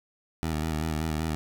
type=tone with vibrato; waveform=15% pulse; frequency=78.6 Hz; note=D#2; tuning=18 cents sharp; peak=-21 dBFS; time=0.43-1.35 s; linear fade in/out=0 ms; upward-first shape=square; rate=5.2 Hz; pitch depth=43 cents each way; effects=none

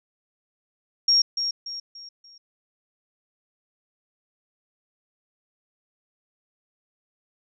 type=tone with echo; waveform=sine; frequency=5570 Hz; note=F8; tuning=5 cents flat; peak=-15 dBFS; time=1.08-1.22 s; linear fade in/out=5 ms; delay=290 ms; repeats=4; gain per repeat=-8 dB; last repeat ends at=2.38 s; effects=none

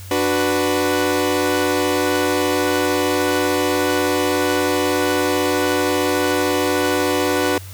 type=chord; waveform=sawtooth; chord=B minor; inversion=first; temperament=equal; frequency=293.7 / 370 / 493.9 Hz; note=D4 / F#4 / B4; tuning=0 / 0 / 0 cents; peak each=-17 dBFS; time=0.11-7.58 s; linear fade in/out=2 ms; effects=added 94 Hz sine -33 dBFS peak until 7.73 s + white hiss -41 dBFS RMS until 7.73 s

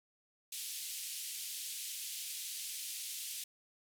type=band-pass noise; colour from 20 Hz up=white; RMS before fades=-43 dBFS; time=0.52-3.44 s; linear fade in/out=5 ms; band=2600 to 13000 Hz; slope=24 dB/octave; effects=none

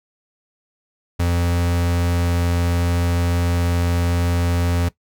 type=tone pair together; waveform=square; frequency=86.6 / 173.58 Hz; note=F2 / F3; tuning=-14 / -10 cents; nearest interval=octave; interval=1204 cents; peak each=-18 / -28 dBFS; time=1.19-4.89 s; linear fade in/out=10 ms; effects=noise-tail reverb RT60 0.1 s tail -17 dB re dry

